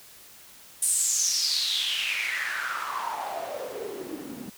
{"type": "noise with band-pass filter sweep", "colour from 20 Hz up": "white", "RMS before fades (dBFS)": -29, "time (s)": [0.82, 4.5], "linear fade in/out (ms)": 5, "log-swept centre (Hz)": [9400, 220], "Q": 6.6, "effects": ["white hiss -50 dBFS RMS until 4.57 s"]}